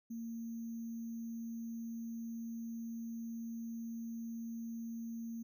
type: tone with sample-and-hold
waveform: sine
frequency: 229.5 Hz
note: A#3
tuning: 27 cents flat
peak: -40 dBFS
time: 0.1-5.43 s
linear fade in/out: 10 ms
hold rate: 6300 Hz
effects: none